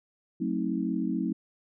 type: chord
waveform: sine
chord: F# diminished seventh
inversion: none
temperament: just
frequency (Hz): 185 / 222 / 266.4 / 319.7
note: F#3 / A3 / C4 / Eb4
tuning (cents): 0 / +16 / +31 / +47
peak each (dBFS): -32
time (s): 0.4-1.33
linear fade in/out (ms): 10
effects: none